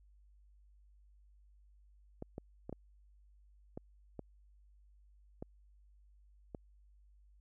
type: clicks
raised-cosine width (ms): 2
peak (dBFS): -29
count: 8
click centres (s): 2.224 / 2.381 / 2.695 / 2.727 / 3.775 / 4.193 / 5.425 / 6.548
effects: added 50 Hz sine -61 dBFS peak until 7.4 s